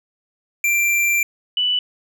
square / sine tone pair in turn, 2359 / 2972 Hz, D7 / F#7, +7 / +7 cents, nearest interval major third, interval 400 cents, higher second, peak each -16 dBFS, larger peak neither, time 0.64-1.23 / 1.57-1.79 s, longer first, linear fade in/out 2 ms, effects none

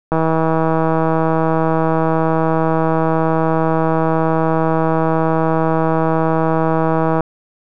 click train, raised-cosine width 1 ms, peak -3 dBFS, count 1142, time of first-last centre 0.12-7.207 s, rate 161 Hz, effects none

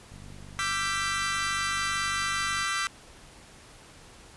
click train, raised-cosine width 5 ms, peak -35 dBFS, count 124, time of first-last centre 0.12-2.63 s, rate 49 Hz
sawtooth chord, E minor seventh, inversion third, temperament equal with one note detuned, 1174.7 / 1345.4 / 1568 / 1975.5 Hz, D6 / E6 / G6 / B6, 0 / +35 / 0 / 0 cents, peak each -29 dBFS, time 0.59-2.87 s, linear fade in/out 0 ms
effects pink hiss -51 dBFS RMS until 4.36 s + resampled to 24000 Hz

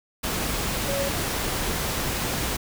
sine tone in noise, 556 Hz, C#5, 5 cents sharp, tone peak -26 dBFS, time 0.88-1.09 s, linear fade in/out 10 ms, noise pink, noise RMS -27 dBFS, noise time 0.23-2.57 s, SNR -2 dB, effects none

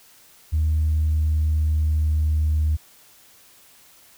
sine tone with pitch glide, 77.78 to 76.93 Hz, D#2 to D#2, 0 to -19 cents, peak -16 dBFS, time 0.52-2.77 s, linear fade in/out 20 ms, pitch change -19 cents, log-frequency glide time 0.66-2.18 s, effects tanh soft clip ceiling -14 dBFS + white hiss -52 dBFS RMS until 4.17 s

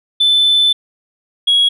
sine tone pair in turn, 3518 / 3321 Hz, A7 / G#7, -1 / -1 cents, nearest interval minor second, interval 100 cents, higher first, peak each -7 / -7 dBFS, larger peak neither, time 0.2-0.73 / 1.47-1.69 s, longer first, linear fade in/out 10 ms, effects tanh soft clip ceiling -6 dBFS

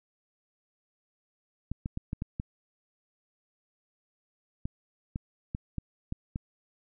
clicks, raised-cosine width 5 ms, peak -20 dBFS, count 12, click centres 1.716 / 1.859 / 1.974 / 2.131 / 2.221 / 2.399 / 4.655 / 5.159 / 5.549 / 5.783 / 6.124 / 6.359 s, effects none

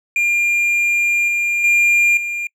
triangle tone with level steps, 2400 Hz, D7, 37 cents sharp, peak -12 / -14 / -9 / -19 dBFS, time 0.16-2.47 s, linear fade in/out 2 ms, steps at 1.28 / 1.64 / 2.17 s, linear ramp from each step 2 ms, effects noise-tail reverb RT60 0.1 s tail -26 dB re dry

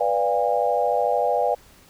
sine chord, B diminished seventh, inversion none, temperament equal with one note detuned, 493.9 / 587.3 / 698.5 / 811.6 Hz, B4 / D5 / F5 / Ab5, 0 / 0 / 0 / -40 cents, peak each -24 dBFS, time 0-1.55 s, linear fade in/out 10 ms, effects pink hiss -52 dBFS RMS until 1.89 s

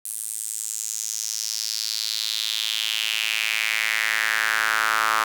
sawtooth tone with high-pass filter sweep, 110 Hz, A2, in tune, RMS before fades -25 dBFS, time 0.05-5.24 s, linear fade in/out 5 ms, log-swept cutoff 9800 to 1200 Hz, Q 3.7, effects 7-bit

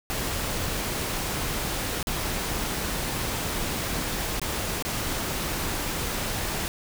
pink noise with dropouts, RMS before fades -29 dBFS, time 0.1-6.68 s, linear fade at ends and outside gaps 0 ms, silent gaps 2.028-2.071 / 4.396-4.416 / 4.825-4.85 s, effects none

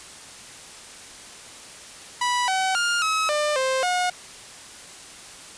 sawtooth tone with pitch steps, 982 / 758 / 1410 / 1283 / 598 / 525 / 723 Hz, B5 / F#5 / F6 / E6 / D5 / C5 / F#5, -10 / +42 / +16 / -47 / +31 / +6 / -40 cents, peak -17 dBFS, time 2.21-4.1 s, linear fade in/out 5 ms, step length 270 ms, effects white hiss -42 dBFS RMS until 5.57 s + resampled to 22050 Hz

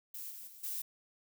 violet noise with level steps, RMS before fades -44 / -48 / -54 / -39 dBFS, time 0.14-0.82 s, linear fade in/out 5 ms, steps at 0.3 / 0.47 / 0.63 s, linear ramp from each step 10 ms, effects none

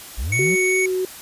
triangle linear sweep, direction up, 45.26 to 196.4 Hz, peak -20 dBFS, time 0.17-0.56 s, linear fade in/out 20 ms
square tone, 2225 Hz, C#7, 6 cents sharp, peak -19 dBFS, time 0.32-0.86 s, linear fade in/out 5 ms
sine tone with vibrato, 372.9 Hz, F#4, 14 cents sharp, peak -19 dBFS, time 0.39-1.05 s, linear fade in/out 2 ms, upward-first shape triangle, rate 3.1 Hz, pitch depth 15 cents each way
effects white hiss -38 dBFS RMS until 1.21 s + resampled to 32000 Hz

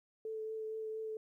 sine tone with vibrato, 438.6 Hz, A4, 6 cents flat, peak -38 dBFS, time 0.25-1.17 s, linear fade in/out 2 ms, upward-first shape triangle, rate 4.3 Hz, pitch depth 14 cents each way, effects 13-bit

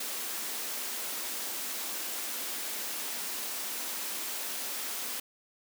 white high-pass noise, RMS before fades -36 dBFS, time 0-5.2 s, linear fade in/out 5 ms, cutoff 200 Hz, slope 96 dB/octave, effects none

